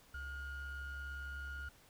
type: ring-modulated tone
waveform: triangle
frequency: 746 Hz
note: F#5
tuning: 14 cents sharp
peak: -37 dBFS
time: 0.14-1.69 s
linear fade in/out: 5 ms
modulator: 677 Hz
effects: pink hiss -64 dBFS RMS until 1.89 s